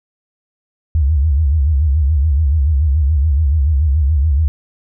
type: tone with vibrato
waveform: sine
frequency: 73.42 Hz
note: D2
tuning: in tune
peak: -10 dBFS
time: 0.95-4.48 s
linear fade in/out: 0 ms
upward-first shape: sine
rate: 7 Hz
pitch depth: 180 cents each way
effects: none